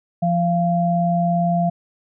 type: tone pair together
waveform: sine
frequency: 172.5 / 690 Hz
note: F3 / F5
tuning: -21 / -21 cents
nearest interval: 2 octaves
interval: 2400 cents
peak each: -18 / -19 dBFS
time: 0.22-1.7 s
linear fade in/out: 10 ms
effects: none